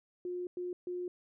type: tone bursts at uneven times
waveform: sine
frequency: 357.6 Hz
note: F4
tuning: 41 cents sharp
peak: -35 dBFS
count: 3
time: 0.25-0.47 / 0.57-0.73 / 0.87-1.08 s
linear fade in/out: 2 ms
effects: none